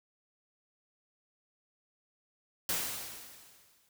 white noise with exponential decay, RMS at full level -31 dBFS, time 2.69-3.89 s, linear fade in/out 2 ms, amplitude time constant 260 ms, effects none

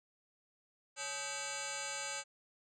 sine tone with frequency modulation, 2675 Hz, E7, 25 cents sharp, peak -37 dBFS, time 0.96-2.24 s, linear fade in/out 50 ms, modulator 706 Hz, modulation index 7.5, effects tanh soft clip ceiling -34 dBFS

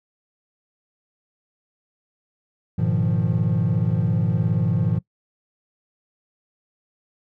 triangle chord, F half-diminished seventh, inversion first, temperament equal with one note detuned, 103.83 / 121.07 / 155.56 / 174.61 Hz, Ab2 / Cb3 / Eb3 / F3, 0 / -34 / 0 / 0 cents, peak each -21 dBFS, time 2.78-4.99 s, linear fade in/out 10 ms, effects noise-tail reverb RT60 0.1 s tail -22 dB re dry + tanh soft clip ceiling -10 dBFS

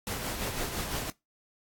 pink noise with tremolo, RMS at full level -33 dBFS, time 0.07-1.1 s, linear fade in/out 0 ms, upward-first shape sine, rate 5.9 Hz, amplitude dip 40%, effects noise-tail reverb RT60 0.2 s tail -21 dB re dry + AAC 64 kbps

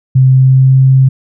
sine tone with pitch glide, 130.8 to 132.55 Hz, C3 to C3, 0 to +23 cents, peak -3 dBFS, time 0.15-1.09 s, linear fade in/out 10 ms, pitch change +23 cents, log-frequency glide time 0.29-0.8 s, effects none

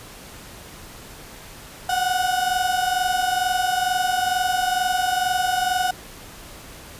35% pulse tone pair together, 727.8 / 750 Hz, F#5 / F#5, -29 / +23 cents, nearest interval minor second, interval 52 cents, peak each -20 / -22 dBFS, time 1.89-5.91 s, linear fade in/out 5 ms, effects pink hiss -41 dBFS RMS until 6.99 s + resampled to 32000 Hz

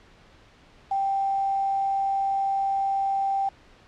sine tone with quantisation, 784 Hz, G5, in tune, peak -22 dBFS, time 0.91-3.49 s, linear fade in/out 5 ms, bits 7, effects pink hiss -54 dBFS RMS until 3.87 s + low-pass 4000 Hz 12 dB/octave

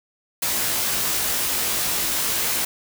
white noise with comb filter, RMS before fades -23 dBFS, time 0.42-2.65 s, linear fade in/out 5 ms, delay 18 ms, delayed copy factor +0.75, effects none

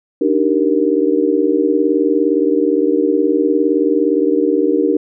sine chord, Eb major seventh, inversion third, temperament just, 291.7 / 311.1 / 388.9 / 466.7 Hz, D4 / Eb4 / G4 / Bb4, -12 / 0 / -14 / +2 cents, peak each -17 dBFS, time 0.21-4.97 s, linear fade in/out 5 ms, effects none

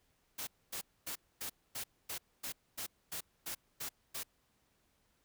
white noise bursts, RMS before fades -41 dBFS, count 12, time 0.38-4.234 s, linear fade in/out 10 ms, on 92 ms, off 250 ms, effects pink hiss -75 dBFS RMS until 5.24 s

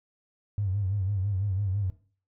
triangle tone with vibrato, 98 Hz, G2, in tune, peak -21 dBFS, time 0.58-1.9 s, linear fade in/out 0 ms, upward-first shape sine, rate 6 Hz, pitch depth 100 cents each way, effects noise-tail reverb RT60 0.4 s tail -19 dB re dry + tanh soft clip ceiling -23 dBFS

